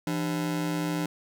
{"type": "ring-modulated tone", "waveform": "40% pulse", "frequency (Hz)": 233.5, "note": "A#3", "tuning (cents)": 3, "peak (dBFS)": -23, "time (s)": [0.07, 1.06], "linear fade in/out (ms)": 2, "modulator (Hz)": 65.7, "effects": []}